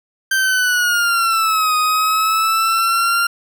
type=linear two-way sweep; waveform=40% pulse; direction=down then up; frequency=1568 to 1245 to 1392 Hz; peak=-13 dBFS; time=0.31-3.27 s; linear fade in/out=5 ms; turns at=1.76 s; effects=none